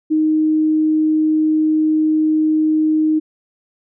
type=tone; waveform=sine; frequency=311.1 Hz; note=D#4; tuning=in tune; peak=-12 dBFS; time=0.1-3.2 s; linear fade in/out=20 ms; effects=none